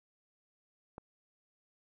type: click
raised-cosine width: 1 ms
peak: -30 dBFS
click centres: 0.981 s
effects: none